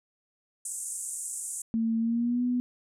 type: band-pass noise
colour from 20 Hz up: white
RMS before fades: -36 dBFS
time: 0.65-1.62 s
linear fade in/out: 5 ms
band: 7300 to 9600 Hz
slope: 48 dB/octave
type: tone with pitch glide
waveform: sine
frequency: 226.2 to 246.7 Hz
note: A3 to B3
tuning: +48 to -2 cents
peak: -24 dBFS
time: 1.74-2.6 s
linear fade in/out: 0 ms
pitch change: +150 cents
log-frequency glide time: 1.99-2.43 s
effects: none